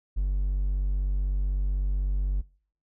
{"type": "tone", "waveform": "triangle", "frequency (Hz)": 48, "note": "G1", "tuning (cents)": -36, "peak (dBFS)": -20, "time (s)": [0.16, 2.42], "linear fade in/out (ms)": 20, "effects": ["noise-tail reverb RT60 0.5 s tail -25 dB re dry", "tanh soft clip ceiling -17 dBFS"]}